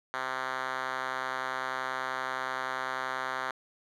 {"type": "tone with band-pass filter", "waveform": "5% pulse", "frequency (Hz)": 130.4, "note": "C3", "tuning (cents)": -5, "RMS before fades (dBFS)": -34, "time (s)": [0.14, 3.51], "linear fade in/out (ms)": 0, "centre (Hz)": 1500, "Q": 1.1, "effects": []}